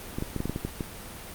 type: clicks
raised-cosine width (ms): 3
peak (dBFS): -16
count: 9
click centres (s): 0.185 / 0.224 / 0.363 / 0.404 / 0.456 / 0.496 / 0.561 / 0.65 / 0.808
effects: pink hiss -41 dBFS RMS until 1.34 s + Opus 32 kbps